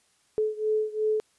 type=beating tone pair; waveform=sine; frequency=430 / 432.8 Hz; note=A4 / A4; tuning=-40 / -29 cents; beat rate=2.8 Hz; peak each=-26 / -28 dBFS; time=0.38-1.2 s; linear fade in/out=0 ms; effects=white hiss -66 dBFS RMS until 1.38 s + resampled to 24000 Hz